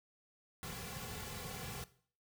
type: noise with comb filter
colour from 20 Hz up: pink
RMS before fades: -45 dBFS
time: 0.63-1.84 s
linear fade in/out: 0 ms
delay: 3.2 ms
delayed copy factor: -0.9
effects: noise-tail reverb RT60 0.5 s tail -17 dB re dry